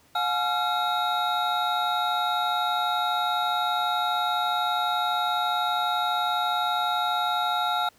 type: tone cluster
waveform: triangle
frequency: 718 / 850 / 1373 / 3779 Hz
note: F5 / G#5 / F6 / A#7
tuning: +48 / +40 / -30 / +23 cents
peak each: -26 / -27 / -26 / -29 dBFS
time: 0.15-7.89 s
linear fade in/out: 5 ms
effects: pink hiss -59 dBFS RMS until 7.98 s + high-pass 80 Hz 12 dB/octave